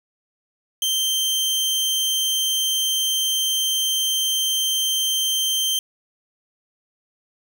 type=tone; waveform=sawtooth; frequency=3136 Hz; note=G7; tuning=in tune; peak=-16 dBFS; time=0.82-5.79 s; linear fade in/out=2 ms; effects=none